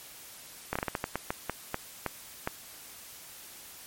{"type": "slowing click train", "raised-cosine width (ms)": 0.5, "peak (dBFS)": -14, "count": 13, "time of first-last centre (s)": [0.73, 2.474], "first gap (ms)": 25, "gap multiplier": 1.29, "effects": ["white hiss -48 dBFS RMS until 3.86 s", "MP3 64 kbps"]}